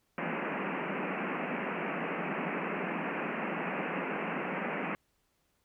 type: band-pass noise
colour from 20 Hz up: pink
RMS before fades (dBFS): -35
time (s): 0.18-4.95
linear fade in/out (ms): 0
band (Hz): 160 to 2700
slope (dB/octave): 96
effects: pink hiss -75 dBFS RMS until 5.64 s